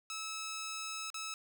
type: tone with dropouts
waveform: 10% pulse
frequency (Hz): 1300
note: E6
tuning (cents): -24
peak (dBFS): -31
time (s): 0.1-1.34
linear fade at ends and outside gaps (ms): 1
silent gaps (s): 1.102-1.143
effects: none